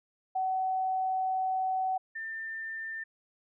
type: tone pair in turn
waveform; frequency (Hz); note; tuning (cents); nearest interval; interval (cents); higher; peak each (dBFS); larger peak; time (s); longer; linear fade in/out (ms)
sine; 754 / 1793.3; F#5 / A6; +32 / +32; octave + minor third; 1500; second; -27 / -35; first; 0.35-1.98 / 2.15-3.04; first; 10
effects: none